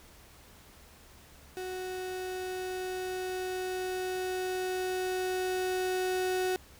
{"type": "tone with level ramp", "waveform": "35% pulse", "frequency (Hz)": 370, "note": "F#4", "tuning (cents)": 0, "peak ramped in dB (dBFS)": [-34, -26], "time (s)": [1.57, 6.56], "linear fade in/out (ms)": 0, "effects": ["added 71 Hz sine -59 dBFS peak until 6.79 s", "pink hiss -56 dBFS RMS until 6.79 s"]}